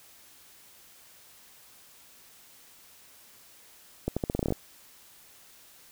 accelerating click train, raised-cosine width 2 ms, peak -14 dBFS, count 11, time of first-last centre 4.08-4.523 s, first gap 86 ms, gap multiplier 0.84, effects white hiss -55 dBFS RMS until 5.91 s

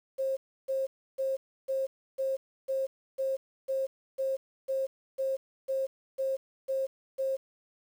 sine tone bursts, 534 Hz, C5, 35 cents sharp, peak -27 dBFS, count 15, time 0.18-7.37 s, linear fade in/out 20 ms, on 190 ms, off 310 ms, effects 9-bit

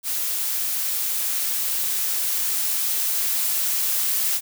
blue noise with level ramp, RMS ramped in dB -25 to -22 dBFS, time 0.03-4.41 s, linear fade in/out 50 ms, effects none

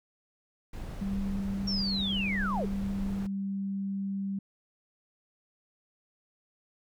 brown noise, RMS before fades -38 dBFS, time 0.73-3.27 s, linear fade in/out 5 ms
sine tone, 196.2 Hz, G3, 2 cents sharp, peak -30 dBFS, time 1.01-4.39 s, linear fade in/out 5 ms
sine linear sweep, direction down, 5588 to 349.2 Hz, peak -30 dBFS, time 1.67-2.66 s, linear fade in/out 10 ms
effects none

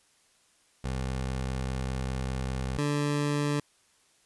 20% pulse tone pair in turn, 65 / 145.92 Hz, C2 / D3, -11 / -11 cents, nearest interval octave + major second, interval 1400 cents, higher second, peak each -25 / -21 dBFS, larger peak second, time 0.84-2.78 / 2.78-3.6 s, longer first, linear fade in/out 5 ms, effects white hiss -65 dBFS RMS until 4.25 s + resampled to 24000 Hz

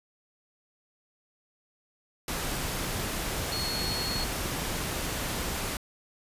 sine tone in noise, 4328 Hz, C#8, 42 cents flat, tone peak -32 dBFS, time 3.52-4.24 s, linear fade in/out 2 ms, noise pink, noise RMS -32 dBFS, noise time 2.28-5.77 s, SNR -3 dB, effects resampled to 32000 Hz

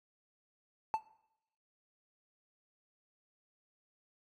triangle tone with exponential decay, 880 Hz, A5, in tune, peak -22 dBFS, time 0.94-1.02 s, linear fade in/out 0 ms, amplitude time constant 16 ms, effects noise-tail reverb RT60 0.8 s tail -21 dB re dry + tanh soft clip ceiling -21 dBFS

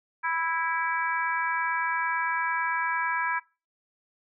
harmonic tone, 328.9 Hz, E4, 4 cents flat, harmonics 3 / 4 / 5 / 6 / 7, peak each -29 / -34 / -29 / -41 / -35 dBFS, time 0.23-3.4 s, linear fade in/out 20 ms, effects noise-tail reverb RT60 0.3 s tail -21 dB re dry

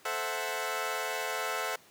15% pulse chord, F# half-diminished seventh, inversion first, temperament equal, 440 / 523.3 / 659.3 / 740 Hz, A4 / C5 / E5 / F#5, 0 / 0 / 0 / 0 cents, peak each -31 dBFS, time 0.05-1.76 s, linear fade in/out 5 ms, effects pink hiss -58 dBFS RMS until 1.9 s + high-pass 200 Hz 12 dB/octave

